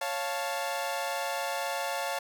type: chord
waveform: sawtooth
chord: Db augmented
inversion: none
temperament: equal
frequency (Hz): 554.4 / 698.5 / 880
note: Db5 / F5 / A5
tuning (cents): 0 / 0 / 0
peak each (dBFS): -31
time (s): 0.01-2.19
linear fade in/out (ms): 5
effects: none